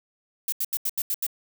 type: noise bursts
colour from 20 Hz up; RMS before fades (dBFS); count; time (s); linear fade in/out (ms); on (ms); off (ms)
violet; -26; 7; 0.48-1.267; 2; 43; 81
effects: none